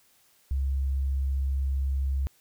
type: tone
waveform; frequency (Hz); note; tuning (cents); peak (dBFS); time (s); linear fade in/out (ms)
sine; 67.7; C#2; -40; -24; 0.51-2.27; 0
effects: white hiss -63 dBFS RMS until 2.4 s